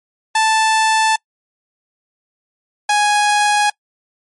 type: tone pair in turn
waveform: sawtooth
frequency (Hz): 880 / 830.6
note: A5 / G#5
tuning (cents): 0 / 0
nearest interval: minor second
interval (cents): 100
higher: first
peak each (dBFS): -8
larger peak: neither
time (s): 0.35-1.16 / 2.89-3.7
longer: neither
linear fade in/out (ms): 5
effects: noise-tail reverb RT60 0.1 s tail -26 dB re dry + MP3 48 kbps